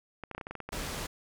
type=clicks; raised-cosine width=0.5 ms; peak=-24 dBFS; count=11; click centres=0.237 / 0.313 / 0.349 / 0.38 / 0.412 / 0.469 / 0.51 / 0.553 / 0.603 / 0.69 / 0.73 s
type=low-pass noise; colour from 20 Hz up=pink; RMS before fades=-37 dBFS; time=0.72-1.07 s; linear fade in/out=10 ms; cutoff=11000 Hz; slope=12 dB/octave
effects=none